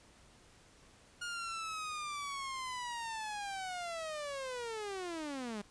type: linear sweep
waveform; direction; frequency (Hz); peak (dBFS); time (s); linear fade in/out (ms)
sawtooth; down; 1432 to 198.2; -35; 1.21-5.62; 10
effects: pink hiss -62 dBFS RMS until 5.7 s + resampled to 22050 Hz